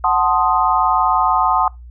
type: chord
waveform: sine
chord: F# diminished seventh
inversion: none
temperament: equal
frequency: 740 / 880 / 1046.5 / 1244.5 Hz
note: F#5 / A5 / C6 / Eb6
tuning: 0 / 0 / 0 / 0 cents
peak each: -18 dBFS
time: 0.04-1.68 s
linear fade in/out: 2 ms
effects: noise-tail reverb RT60 0.2 s tail -24 dB re dry + added 60 Hz sine -34 dBFS peak until 1.9 s